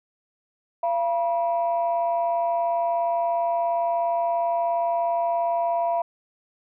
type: tone pair together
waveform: sine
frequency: 683.1 / 966 Hz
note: F5 / B5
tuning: -38 / -39 cents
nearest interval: tritone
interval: 599 cents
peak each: -21 / -26 dBFS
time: 0.83-6.02 s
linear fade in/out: 5 ms
effects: tanh soft clip ceiling -14 dBFS